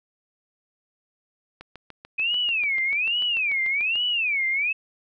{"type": "click train", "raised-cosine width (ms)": 0.3, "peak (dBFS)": -24, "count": 17, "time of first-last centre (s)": [1.61, 3.956], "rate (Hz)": 6.82}
{"type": "tone with vibrato", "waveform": "sine", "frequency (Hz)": 2489, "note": "D#7", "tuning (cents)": 0, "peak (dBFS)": -21, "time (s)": [2.18, 4.73], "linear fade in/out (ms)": 10, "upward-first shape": "sine", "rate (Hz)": 1.2, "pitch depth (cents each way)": 300}
{"effects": []}